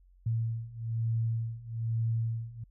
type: beating tone pair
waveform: sine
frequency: 113.3 / 114.4 Hz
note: A#2 / A#2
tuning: -49 / -32 cents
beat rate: 1.1 Hz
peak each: -33 / -31 dBFS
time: 0.26-2.64 s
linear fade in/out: 5 ms
effects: added 45 Hz sine -57 dBFS peak until 2.7 s